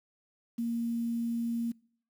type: tone with quantisation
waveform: sine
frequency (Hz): 233.1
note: A#3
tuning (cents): 0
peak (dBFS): -29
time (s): 0.58-1.72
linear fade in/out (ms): 10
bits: 9
effects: noise-tail reverb RT60 0.6 s tail -25 dB re dry